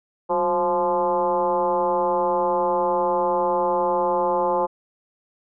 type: tone with frequency modulation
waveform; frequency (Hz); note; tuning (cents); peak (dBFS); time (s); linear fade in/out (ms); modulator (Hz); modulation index
sine; 698.5; F5; 0; -18; 0.29-4.67; 20; 169; 2
effects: none